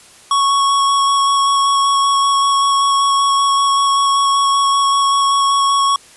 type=tone with vibrato; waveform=square; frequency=1108.7 Hz; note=C#6; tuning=in tune; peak=-12 dBFS; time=0.31-5.96 s; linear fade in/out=2 ms; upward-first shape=square; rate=5.2 Hz; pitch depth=8 cents each way; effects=white hiss -43 dBFS RMS until 6.16 s + resampled to 24000 Hz